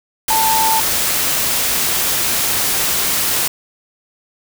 sine tone in noise, 890 Hz, A5, 20 cents sharp, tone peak -14 dBFS, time 0.3-0.8 s, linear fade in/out 5 ms, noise white, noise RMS -17 dBFS, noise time 0.28-3.48 s, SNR 0 dB, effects none

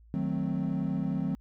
triangle chord, D# diminished seventh, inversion none, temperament equal, 155.56 / 185 / 220 / 261.6 Hz, D#3 / F#3 / A3 / C4, 0 / 0 / 0 / 0 cents, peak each -31 / -29 / -33 / -31 dBFS, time 0.14-1.35 s, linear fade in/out 0 ms, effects tanh soft clip ceiling -19 dBFS + added 56 Hz sine -53 dBFS peak until 1.4 s

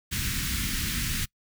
pink band-stop noise, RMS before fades -29 dBFS, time 0.11-1.26 s, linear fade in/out 20 ms, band 250 to 1600 Hz, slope 24 dB/octave, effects noise-tail reverb RT60 0.1 s tail -24 dB re dry

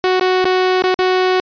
sawtooth tone with dropouts, 370 Hz, F#4, in tune, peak -8 dBFS, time 0.04-1.4 s, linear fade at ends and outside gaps 0 ms, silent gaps 0.196-0.211 / 0.444-0.453 / 0.822-0.839 / 0.942-0.99 s, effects resampled to 11025 Hz

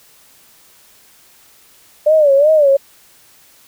sine tone with vibrato, 587.3 Hz, D5, in tune, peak -7 dBFS, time 2.06-2.77 s, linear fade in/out 10 ms, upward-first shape sine, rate 2.7 Hz, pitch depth 130 cents each way, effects white hiss -48 dBFS RMS until 3.67 s

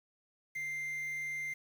triangle tone with quantisation, 2093 Hz, C7, in tune, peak -34 dBFS, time 0.55-1.54 s, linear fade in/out 10 ms, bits 9, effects none

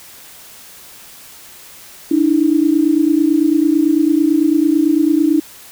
sine tone pair together, 293.7 / 322.7 Hz, D4 / E4, 0 / -37 cents, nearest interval major second, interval 163 cents, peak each -13 dBFS, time 2.11-5.4 s, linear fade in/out 5 ms, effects white hiss -39 dBFS RMS until 5.71 s

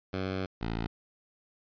10% pulse tone pair in turn, 94.6 / 56.25 Hz, F#2 / A1, +39 / +39 cents, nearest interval major sixth, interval 900 cents, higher first, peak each -23 dBFS, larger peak neither, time 0.13-0.46 / 0.61-0.87 s, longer first, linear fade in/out 5 ms, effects resampled to 11025 Hz

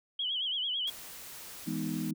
sine tone with vibrato, 3136 Hz, G7, in tune, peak -30 dBFS, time 0.19-0.9 s, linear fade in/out 5 ms, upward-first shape sine, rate 9 Hz, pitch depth 110 cents each way
white noise, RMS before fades -46 dBFS, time 0.87-2.11 s, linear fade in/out 5 ms
sine chord, E major seventh, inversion none, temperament equal, 164.81 / 207.7 / 246.9 / 311.1 Hz, E3 / G#3 / B3 / D#4, 0 / 0 / 0 / 0 cents, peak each -37 dBFS, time 1.66-2.14 s, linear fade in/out 20 ms
effects none

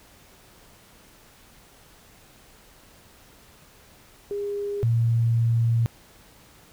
sine tone pair in turn, 406.4 / 115.83 Hz, G#4 / A#2, -38 / -11 cents, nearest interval octave + minor seventh, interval 2173 cents, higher first, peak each -26 / -18 dBFS, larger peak second, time 4.31-4.83 / 4.83-5.86 s, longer second, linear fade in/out 0 ms, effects pink hiss -53 dBFS RMS until 6.72 s

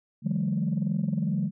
sine tone cluster, 148.6 / 171.7 / 191.4 / 213.2 Hz, D3 / F3 / G3 / G#3, +21 / -29 / -41 / +46 cents, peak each -29 dBFS, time 0.22-1.51 s, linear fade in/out 50 ms, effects tanh soft clip ceiling -18 dBFS

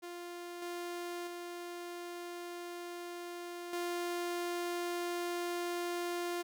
sawtooth tone with level steps, 349.2 Hz, F4, in tune, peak -39 / -35 / -38 / -31 dBFS, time 0.02-6.43 s, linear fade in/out 20 ms, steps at 0.62 / 1.27 / 3.73 s, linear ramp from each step 2 ms, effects none

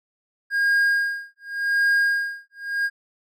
triangle tone with tremolo, 1624 Hz, G#6, 39 cents flat, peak -14 dBFS, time 0.5-2.9 s, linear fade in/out 50 ms, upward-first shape sine, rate 0.88 Hz, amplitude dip 100%, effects none

